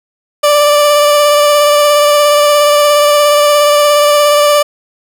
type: tone with vibrato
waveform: 30% pulse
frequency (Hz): 587.3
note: D5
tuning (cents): 0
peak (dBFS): -3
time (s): 0.43-4.63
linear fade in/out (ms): 10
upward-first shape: sine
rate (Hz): 17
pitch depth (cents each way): 17
effects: none